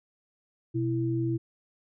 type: tone pair together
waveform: sine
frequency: 124.6 / 331.1 Hz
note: B2 / E4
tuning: +16 / +8 cents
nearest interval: octave + perfect fourth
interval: 1692 cents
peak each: -28 dBFS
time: 0.74-1.38 s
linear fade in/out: 20 ms
effects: none